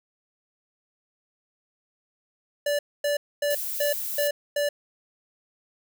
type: tone bursts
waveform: square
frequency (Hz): 581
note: D5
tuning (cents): -19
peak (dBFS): -23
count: 6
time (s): 2.66-4.69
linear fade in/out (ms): 5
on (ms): 130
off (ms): 250
type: noise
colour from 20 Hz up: violet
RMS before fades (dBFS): -31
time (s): 3.5-4.28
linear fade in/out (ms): 5
effects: none